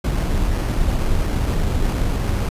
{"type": "noise with sample-and-hold", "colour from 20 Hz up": "brown", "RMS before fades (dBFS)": -19, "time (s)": [0.04, 2.49], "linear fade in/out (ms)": 5, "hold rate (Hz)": 3675, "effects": ["resampled to 32000 Hz"]}